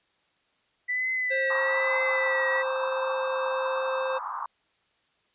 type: tone with vibrato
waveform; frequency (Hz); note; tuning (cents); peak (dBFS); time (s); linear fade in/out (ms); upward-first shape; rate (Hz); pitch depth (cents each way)
sine; 1975.5; B6; 0; -25; 0.88-2.63; 20; triangle; 1.1; 65
type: tone with pitch glide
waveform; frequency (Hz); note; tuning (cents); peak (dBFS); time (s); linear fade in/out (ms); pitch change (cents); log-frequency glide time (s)
square; 530 to 525.1; C5 to C5; +22 to +6; -28; 1.3-4.19; 20; -16; 1.78-2
type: band-pass noise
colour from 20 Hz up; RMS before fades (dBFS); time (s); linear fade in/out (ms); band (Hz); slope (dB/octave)
pink; -33; 1.5-4.46; 5; 930 to 1200; 48
effects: white hiss -69 dBFS RMS until 5.34 s + resampled to 8000 Hz